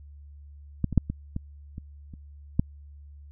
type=clicks; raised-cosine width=5 ms; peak=-11 / -19 / -6 / -17 / -18 / -25 / -29 / -8 dBFS; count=8; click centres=0.843 / 0.927 / 0.977 / 1.1 / 1.364 / 1.781 / 2.138 / 2.595 s; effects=added 72 Hz sine -44 dBFS peak until 3.31 s